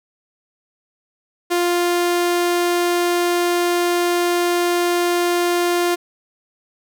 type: tone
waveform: sawtooth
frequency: 350 Hz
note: F4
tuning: 4 cents sharp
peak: -12 dBFS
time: 1.5-5.96 s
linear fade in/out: 20 ms
effects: none